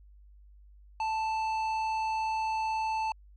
sine tone with tanh clipping, 881 Hz, A5, 2 cents sharp, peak -30 dBFS, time 1-3.12 s, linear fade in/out 2 ms, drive 11 dB, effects added 50 Hz sine -52 dBFS peak until 3.36 s

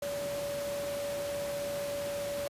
sine tone in noise, 572 Hz, D5, 46 cents flat, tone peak -33 dBFS, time 0.02-2.48 s, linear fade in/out 5 ms, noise pink, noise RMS -41 dBFS, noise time 0.02-2.48 s, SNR +5 dB, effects high-pass 100 Hz 12 dB/octave + resampled to 32000 Hz

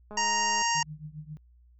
click train, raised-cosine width 1 ms, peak -30 dBFS, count 108, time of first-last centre 0.11-0.62 s, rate 210 Hz
harmonic tone, 932.3 Hz, A#5, in tune, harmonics 1 / 2 / 3 / 5 / 6 / 7 / 8, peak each -27 / -32 / -33 / -37 / -33 / -33 / -40 dBFS, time 0.17-0.83 s, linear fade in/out 5 ms
sine tone with tremolo, 152.8 Hz, D#3, 31 cents flat, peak -35 dBFS, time 0.75-1.37 s, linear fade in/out 0 ms, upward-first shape triangle, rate 7.4 Hz, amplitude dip 95%
effects added 60 Hz sine -55 dBFS peak until 1.79 s

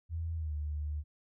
sine tone with pitch glide, 82.41 to 74.7 Hz, E2 to D2, 0 to +30 cents, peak -33 dBFS, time 0.09-1.04 s, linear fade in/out 50 ms, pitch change -170 cents, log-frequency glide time 0.35-0.54 s, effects none

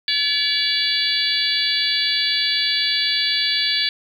harmonic tone, 572 Hz, D5, 46 cents flat, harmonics 3 / 4 / 5 / 6 / 7 / 8, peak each -27 / -27 / -28 / -22 / -24 / -23 dBFS, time 0.08-3.89 s, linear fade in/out 2 ms, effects 8-bit

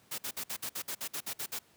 white noise bursts, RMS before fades -37 dBFS, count 12, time 0.11-1.591 s, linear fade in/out 10 ms, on 73 ms, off 55 ms, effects pink hiss -64 dBFS RMS until 1.76 s + high-pass 100 Hz 12 dB/octave

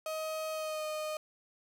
35% pulse tone with pitch glide, 630 to 616.3 Hz, D#5 to D#5, +21 to -17 cents, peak -33 dBFS, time 0.06-1.17 s, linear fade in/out 2 ms, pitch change -38 cents, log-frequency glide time 0.52-0.85 s, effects none

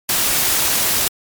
white noise, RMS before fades -17 dBFS, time 0.09-1.08 s, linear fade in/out 2 ms, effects MP3 96 kbps

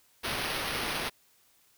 white noise with sample-and-hold, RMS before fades -33 dBFS, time 0.23-1.1 s, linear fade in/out 20 ms, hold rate 7350 Hz, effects white hiss -65 dBFS RMS until 1.77 s

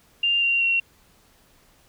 sine tone with pitch steps, 2794 / 2765 / 2737 Hz, F7 / F7 / F7, 0 / -18 / -36 cents, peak -18 dBFS, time 0.23-0.8 s, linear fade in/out 5 ms, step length 190 ms, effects pink hiss -58 dBFS RMS until 1.88 s

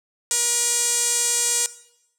sawtooth tone with band-pass filter, 477.8 Hz, A#4, 43 cents sharp, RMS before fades -21 dBFS, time 0.31-1.66 s, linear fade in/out 0 ms, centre 7700 Hz, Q 4.1, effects noise-tail reverb RT60 0.8 s tail -17 dB re dry

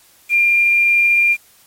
sine tone with quantisation, 2394 Hz, D7, 33 cents sharp, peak -10 dBFS, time 0.29-1.37 s, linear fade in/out 50 ms, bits 6, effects white hiss -50 dBFS RMS until 1.66 s + MP3 64 kbps

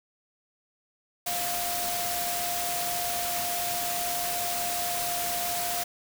sine tone in noise, 702 Hz, F5, 9 cents sharp, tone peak -32 dBFS, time 1.26-5.84 s, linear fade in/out 10 ms, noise white, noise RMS -31 dBFS, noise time 1.26-5.84 s, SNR -4 dB, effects none

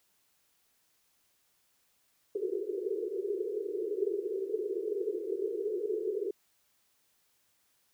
white band-pass noise, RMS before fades -34 dBFS, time 2.35-6.31 s, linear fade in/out 5 ms, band 360 to 450 Hz, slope 96 dB/octave, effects white hiss -72 dBFS RMS until 7.93 s

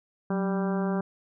harmonic tone with a mistuned harmonic, 196 Hz, G3, in tune, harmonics 1 / 2 / 3 / 4 / 5 / 6 / 7 / 8, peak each -26 / -32 / -36 / -38 / -40 / -42 / -43 / -44 dBFS, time 0.3-1.01 s, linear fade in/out 5 ms, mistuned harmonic 1, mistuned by -83 cents, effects none

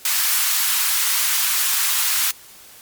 white high-pass noise, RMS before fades -19 dBFS, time 0.05-2.31 s, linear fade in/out 2 ms, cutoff 1000 Hz, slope 24 dB/octave, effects white hiss -44 dBFS RMS until 2.81 s + MP3 96 kbps

